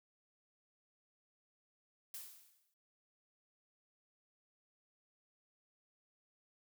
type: noise with exponential decay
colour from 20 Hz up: blue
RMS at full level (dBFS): -45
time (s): 2.14-2.74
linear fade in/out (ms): 1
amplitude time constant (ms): 130
effects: none